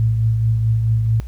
sine tone with tremolo, 112.2 Hz, A2, 34 cents sharp, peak -12 dBFS, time 0-1.2 s, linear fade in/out 0 ms, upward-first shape triangle, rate 4.6 Hz, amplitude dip 40%, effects added 60 Hz sine -27 dBFS peak until 1.27 s + pink hiss -54 dBFS RMS until 1.27 s

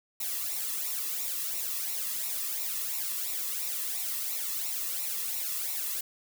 blue noise with flanger, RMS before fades -33 dBFS, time 0.2-6.01 s, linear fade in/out 5 ms, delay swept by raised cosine 0.62 to 1.35 ms, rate 2.9 Hz, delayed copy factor -0.7, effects none

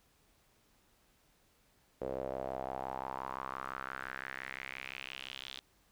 sawtooth tone with band-pass filter sweep, 65.8 Hz, C2, 10 cents sharp, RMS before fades -42 dBFS, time 2.01-5.6 s, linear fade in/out 5 ms, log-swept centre 500 to 3600 Hz, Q 4, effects pink hiss -70 dBFS RMS until 5.91 s

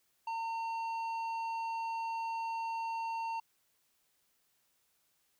sine tone with tanh clipping, 910 Hz, A#5, 42 cents flat, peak -36 dBFS, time 0.27-3.4 s, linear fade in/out 5 ms, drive 9 dB, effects white hiss -75 dBFS RMS until 5.39 s

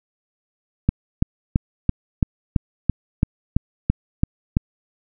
click train, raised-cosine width 5 ms, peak -3 dBFS, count 12, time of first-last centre 0.89-4.569 s, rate 2.99 Hz, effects none

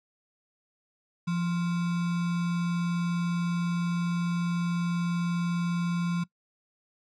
sine tone with sample-and-hold, 172.7 Hz, F3, 19 cents flat, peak -25 dBFS, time 1.27-6.24 s, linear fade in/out 10 ms, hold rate 1225 Hz, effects noise-tail reverb RT60 0.1 s tail -20 dB re dry + low-pass 6000 Hz 12 dB/octave

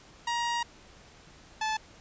sawtooth tone pair in turn, 945 / 870.1 Hz, A#5 / A5, +23 / -20 cents, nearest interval minor second, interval 143 cents, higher first, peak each -24 dBFS, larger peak neither, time 0.27-0.63 / 1.61-1.77 s, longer first, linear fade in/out 5 ms, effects pink hiss -54 dBFS RMS until 2 s + resampled to 16000 Hz

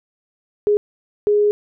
sine tone bursts at uneven times, 415.3 Hz, G#4, in tune, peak -12 dBFS, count 2, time 0.67-0.77 / 1.27-1.51 s, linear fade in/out 0 ms, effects none

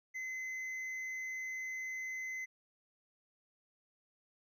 triangle tone with hard clipping, 2046 Hz, C7, 39 cents flat, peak -40 dBFS, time 0.14-2.46 s, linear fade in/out 20 ms, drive 8 dB, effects none

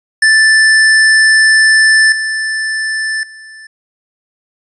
square tone with level steps, 1760 Hz, A6, in tune, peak -6 / -15 / -32 dBFS, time 0.22-3.67 s, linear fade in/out 5 ms, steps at 2.12 / 3.23 s, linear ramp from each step 2 ms, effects resampled to 24000 Hz

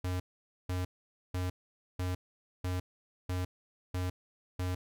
square tone bursts, 90.9 Hz, F#2, 30 cents flat, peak -32 dBFS, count 8, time 0.04-4.75 s, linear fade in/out 5 ms, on 160 ms, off 490 ms, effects none

